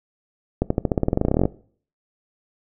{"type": "accelerating click train", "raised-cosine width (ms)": 2, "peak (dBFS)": -5, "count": 20, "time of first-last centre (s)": [0.62, 1.455], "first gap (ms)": 84, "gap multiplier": 0.92, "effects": ["noise-tail reverb RT60 0.5 s tail -20 dB re dry"]}